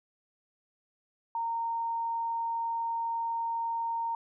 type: tone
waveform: sine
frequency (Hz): 922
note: A#5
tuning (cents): -19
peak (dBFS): -29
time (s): 1.35-4.15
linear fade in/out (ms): 2
effects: none